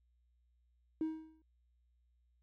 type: tone with exponential decay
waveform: triangle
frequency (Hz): 316.9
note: D#4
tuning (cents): +32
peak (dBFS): -27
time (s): 1.01-1.42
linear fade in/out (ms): 2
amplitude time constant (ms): 87
effects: tanh soft clip ceiling -29 dBFS + added 60 Hz sine -70 dBFS peak until 2.42 s